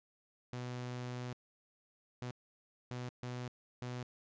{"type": "tone bursts at uneven times", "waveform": "sawtooth", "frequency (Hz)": 123.9, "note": "B2", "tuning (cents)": 6, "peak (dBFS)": -36, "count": 5, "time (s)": [[0.53, 1.33], [2.22, 2.31], [2.91, 3.09], [3.23, 3.48], [3.82, 4.03]], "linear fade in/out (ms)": 0, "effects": ["resampled to 16000 Hz"]}